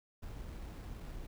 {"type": "noise with sample-and-hold", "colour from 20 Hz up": "brown", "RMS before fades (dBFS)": -45, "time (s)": [0.22, 1.27], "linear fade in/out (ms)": 10, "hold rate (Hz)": 6300, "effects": []}